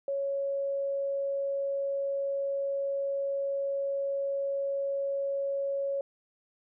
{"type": "tone", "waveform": "sine", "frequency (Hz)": 554.4, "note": "C#5", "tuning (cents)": 0, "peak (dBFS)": -28, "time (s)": [0.08, 6.01], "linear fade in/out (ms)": 2, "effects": []}